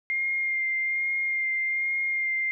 sine tone with vibrato, 2116 Hz, C7, 19 cents sharp, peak -24 dBFS, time 0.1-2.51 s, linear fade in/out 0 ms, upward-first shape sine, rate 1.2 Hz, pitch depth 16 cents each way, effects none

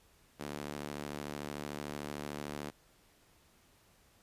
sawtooth tone with high-pass filter, 73.4 Hz, D2, in tune, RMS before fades -42 dBFS, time 0.39-2.71 s, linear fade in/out 20 ms, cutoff 230 Hz, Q 0.86, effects pink hiss -66 dBFS RMS until 4.22 s + resampled to 32000 Hz

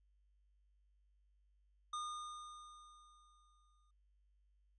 square tone with exponential decay, 1220 Hz, D#6, 34 cents flat, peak -40 dBFS, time 1.93-3.91 s, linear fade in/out 5 ms, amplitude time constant 430 ms, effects added 50 Hz sine -70 dBFS peak until 4.78 s + resampled to 22050 Hz

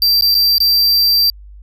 square tone with dropouts, 4699 Hz, D8, in tune, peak -10 dBFS, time 0.02-1.3 s, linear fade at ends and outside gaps 1 ms, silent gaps 0.21-0.222 / 0.344-0.35 / 0.582-0.603 s, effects added 50 Hz sine -34 dBFS peak until 1.62 s

